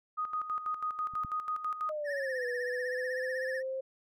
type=tone with tremolo; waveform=sine; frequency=1244.5 Hz; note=D#6; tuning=in tune; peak=-30 dBFS; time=0.17-1.92 s; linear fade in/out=20 ms; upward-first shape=square; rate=6.1 Hz; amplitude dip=65%
type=clicks; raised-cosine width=5 ms; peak=-40 / -30 dBFS; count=2; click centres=1.137 / 1.248 s
type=linear two-way sweep; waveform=sine; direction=down then up; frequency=622.3 to 488.2 to 530 Hz; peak=-33 dBFS; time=1.89-3.81 s; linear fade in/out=10 ms; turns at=2.46 s
type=tone with vibrato; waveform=triangle; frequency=1782 Hz; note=A6; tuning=22 cents sharp; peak=-34 dBFS; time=2.04-3.63 s; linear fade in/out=50 ms; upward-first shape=triangle; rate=16 Hz; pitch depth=110 cents each way
effects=none